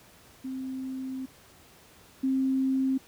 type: tone pair in turn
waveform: sine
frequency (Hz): 261.9 / 264.9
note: C4 / C4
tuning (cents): +2 / +22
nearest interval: unison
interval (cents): 20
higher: second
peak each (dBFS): -32 / -23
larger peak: second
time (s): 0.44-1.26 / 2.23-2.98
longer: first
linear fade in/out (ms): 10
effects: pink hiss -55 dBFS RMS until 3.07 s + high-pass 60 Hz 12 dB/octave